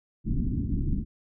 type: low-pass noise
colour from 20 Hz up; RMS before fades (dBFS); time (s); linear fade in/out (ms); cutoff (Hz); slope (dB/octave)
pink; -27; 0.24-1.05; 50; 300; 48
effects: none

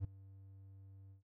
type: tone with ADSR envelope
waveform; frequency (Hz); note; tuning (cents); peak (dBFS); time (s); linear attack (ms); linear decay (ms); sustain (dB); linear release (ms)
triangle; 97; G2; -18; -31; 0-1.23; 45; 6; -21; 120
effects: none

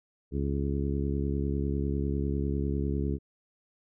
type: harmonic tone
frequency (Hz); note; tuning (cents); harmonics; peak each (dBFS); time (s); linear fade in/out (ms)
70; C#2; +18; 1 / 2 / 3 / 4 / 5 / 6; -30 / -33 / -35 / -36 / -37 / -38; 0.31-3.19; 50
effects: none

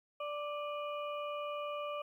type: harmonic tone with a mistuned harmonic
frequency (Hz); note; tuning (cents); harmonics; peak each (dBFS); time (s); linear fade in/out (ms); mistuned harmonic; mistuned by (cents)
587.3; D5; 0; 1 / 2 / 4 / 5; -39 / -41 / -50 / -51; 0.2-2.02; 5; 4; +62
effects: 12-bit

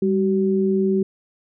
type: tone pair together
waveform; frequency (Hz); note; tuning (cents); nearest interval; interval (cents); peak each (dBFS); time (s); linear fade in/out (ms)
sine; 198.35 / 380; G3 / F#4; +21 / +46; major seventh; 1125; -19; 0.02-1.03; 5
effects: none

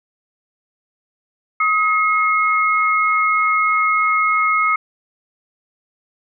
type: tone pair together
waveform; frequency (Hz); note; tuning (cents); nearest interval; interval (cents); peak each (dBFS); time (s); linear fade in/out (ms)
sine; 1266.2 / 2163; D#6 / C#7; +30 / -43; major sixth; 927; -15 / -18; 1.6-4.76; 5
effects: none

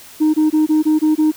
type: tone bursts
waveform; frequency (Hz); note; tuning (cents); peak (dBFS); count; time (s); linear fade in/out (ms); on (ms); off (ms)
sine; 309.2; D#4; -11; -8; 7; 0.2-1.318; 20; 140; 23
effects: tanh soft clip ceiling -9 dBFS + white hiss -40 dBFS RMS until 1.36 s

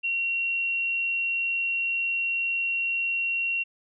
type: tone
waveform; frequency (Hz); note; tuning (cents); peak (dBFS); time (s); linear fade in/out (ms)
sine; 2741; F7; -33; -24; 0.03-3.64; 20
effects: none

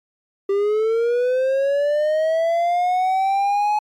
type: linear sweep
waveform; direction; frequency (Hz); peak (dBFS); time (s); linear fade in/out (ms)
triangle; up; 392 to 848; -14; 0.49-3.79; 5
effects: MP3 96 kbps

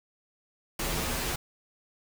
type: noise with comb filter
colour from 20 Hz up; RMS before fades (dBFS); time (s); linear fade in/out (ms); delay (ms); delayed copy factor
pink; -31; 0.79-1.36; 5; 10; -0.8
effects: none

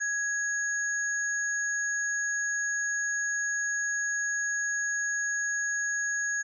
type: tone pair together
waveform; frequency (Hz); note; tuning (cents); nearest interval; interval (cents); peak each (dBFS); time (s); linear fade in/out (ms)
sine; 1661.2 / 6645; G#6 / G#8; 0 / 0; 2 octaves; 2400; -28 / -33; 0-6.43; 20
effects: none

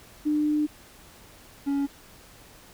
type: tone pair in turn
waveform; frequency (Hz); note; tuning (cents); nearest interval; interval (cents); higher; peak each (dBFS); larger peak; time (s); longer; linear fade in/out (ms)
sine / triangle; 300.3 / 280.5; D4 / C#4; +39 / +21; minor second; 118; first; -21; neither; 0.25-0.67 / 1.66-1.87; first; 20
effects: pink hiss -51 dBFS RMS until 2.73 s

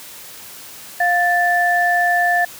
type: tone pair together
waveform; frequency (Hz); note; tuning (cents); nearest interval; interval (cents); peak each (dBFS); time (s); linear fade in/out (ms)
sine; 703.3 / 1760; F5 / A6; +12 / 0; octave + major third; 1588; -16; 1-2.45; 5
effects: white hiss -37 dBFS RMS until 2.59 s + high-pass 60 Hz 12 dB/octave

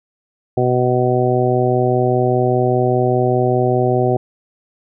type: harmonic tone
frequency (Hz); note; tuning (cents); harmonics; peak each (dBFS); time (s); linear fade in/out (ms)
125; B2; +21; 1 / 2 / 3 / 4 / 5 / 6; -18 / -23 / -17 / -22 / -21 / -21; 0.57-4.17; 5
effects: none

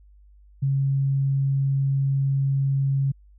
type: tone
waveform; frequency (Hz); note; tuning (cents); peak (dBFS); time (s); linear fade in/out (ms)
sine; 137; C#3; -20; -19; 0.62-3.12; 10
effects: added 50 Hz sine -49 dBFS peak until 3.38 s

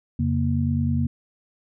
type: tone cluster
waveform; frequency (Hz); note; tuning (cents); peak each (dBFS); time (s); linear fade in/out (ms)
sine; 86.9 / 136.6 / 234.8; F2 / C#3 / A#3; -8 / -25 / +13; -24; 0.19-1.07; 5
effects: none

